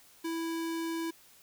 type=tone; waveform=square; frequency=329.6 Hz; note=E4; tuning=in tune; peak=-33 dBFS; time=0.24-1.11 s; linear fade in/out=10 ms; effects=white hiss -59 dBFS RMS until 1.42 s